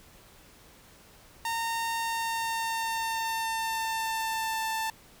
sawtooth tone with pitch glide, 917 to 887.8 Hz, A#5 to A5, -29 to +15 cents, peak -25 dBFS, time 1.45-4.9 s, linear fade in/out 2 ms, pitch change -56 cents, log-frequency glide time 1.98-4.65 s, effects pink hiss -55 dBFS RMS until 5.2 s

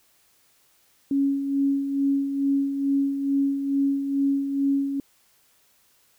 sine tone with tremolo, 277.2 Hz, C#4, in tune, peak -18 dBFS, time 1.11-5 s, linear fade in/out 2 ms, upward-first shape sine, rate 2.3 Hz, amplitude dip 55%, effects white hiss -62 dBFS RMS until 6.18 s

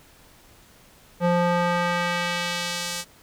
square tone with band-pass filter sweep, 174.61 Hz, F3, in tune, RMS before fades -24 dBFS, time 1.2-3.05 s, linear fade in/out 50 ms, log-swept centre 570 to 7100 Hz, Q 0.81, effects pink hiss -53 dBFS RMS until 3.22 s

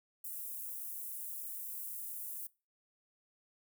white high-pass noise, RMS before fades -43 dBFS, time 0.24-2.47 s, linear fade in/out 5 ms, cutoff 10000 Hz, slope 24 dB/octave, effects noise-tail reverb RT60 0.3 s tail -22 dB re dry

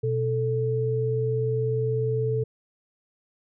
sine tone pair together, 123.47 / 440 Hz, B2 / A4, 0 / 0 cents, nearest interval octave + minor seventh, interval 2200 cents, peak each -25 dBFS, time 0.03-2.44 s, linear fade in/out 10 ms, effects none

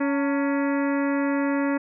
harmonic tone with a mistuned harmonic, 280 Hz, C#4, 18 cents sharp, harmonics 1 / 2 / 3 / 4 / 5 / 6 / 7 / 8 / 9, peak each -22 / -29 / -34 / -36 / -36 / -36 / -37 / -44 / -45 dBFS, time 0-1.78 s, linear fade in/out 10 ms, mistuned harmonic 3, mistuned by +120 cents, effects none

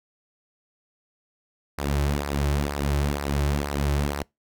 sawtooth tone with flanger, 71.6 Hz, D2, 43 cents flat, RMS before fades -25 dBFS, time 1.78-4.23 s, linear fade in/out 5 ms, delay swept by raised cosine 0.29 to 4.29 ms, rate 2.1 Hz, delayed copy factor -0.65, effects noise-tail reverb RT60 0.2 s tail -26 dB re dry

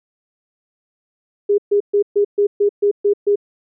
sine tone bursts, 408.1 Hz, G#4, 30 cents flat, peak -11 dBFS, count 9, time 1.49-3.358 s, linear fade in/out 10 ms, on 92 ms, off 130 ms, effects none

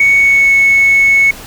sine tone with pitch glide, 2225 to 2205 Hz, C#7 to C#7, +6 to -10 cents, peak -4 dBFS, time 0-1.31 s, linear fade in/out 5 ms, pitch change -16 cents, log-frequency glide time 0.18-0.53 s, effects tanh soft clip ceiling -2 dBFS + pink hiss -31 dBFS RMS until 1.46 s

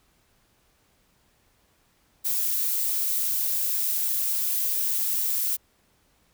violet noise with amplitude modulation, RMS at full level -24 dBFS, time 2.24-5.57 s, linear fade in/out 20 ms, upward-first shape sine, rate 213 Hz, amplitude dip 35%, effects pink hiss -65 dBFS RMS until 6.33 s

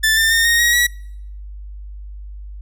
sawtooth tone with pitch steps, 1760 / 1792.8 / 1826.3 / 1860.4 / 1895.1 / 1930.4 Hz, A6 / A6 / A#6 / A#6 / A#6 / B6, 0 / +32 / -36 / -4 / +28 / -40 cents, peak -9 dBFS, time 0.03-0.87 s, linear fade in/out 10 ms, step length 140 ms, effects noise-tail reverb RT60 0.7 s tail -24 dB re dry + added 50 Hz sine -30 dBFS peak until 2.61 s

